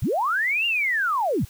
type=linear two-way sweep; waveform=sine; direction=up then down; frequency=65.41 to 2842 to 65.41 Hz; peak=-20 dBFS; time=0.02-1.45 s; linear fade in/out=5 ms; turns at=0.66 s; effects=white hiss -50 dBFS RMS until 1.49 s